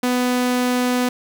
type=tone; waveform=sawtooth; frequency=248.7 Hz; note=B3; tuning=12 cents sharp; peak=-13 dBFS; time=0.03-1.09 s; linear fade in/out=5 ms; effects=none